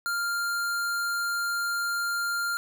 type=tone; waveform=square; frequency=1396.9 Hz; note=F6; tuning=in tune; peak=-27 dBFS; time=0.06-2.57 s; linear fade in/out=0 ms; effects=none